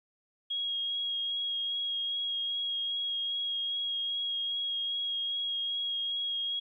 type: tone with vibrato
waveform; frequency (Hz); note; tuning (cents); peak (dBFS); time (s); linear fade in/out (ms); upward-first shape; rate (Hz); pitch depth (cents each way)
sine; 3286; G#7; -19; -30; 0.5-6.6; 10; sine; 2.5; 13
effects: 12-bit